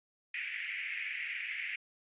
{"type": "band-pass noise", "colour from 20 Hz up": "white", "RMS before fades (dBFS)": -39, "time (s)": [0.34, 1.76], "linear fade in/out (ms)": 5, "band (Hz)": [1900, 2500], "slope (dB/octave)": 48, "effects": ["resampled to 8000 Hz"]}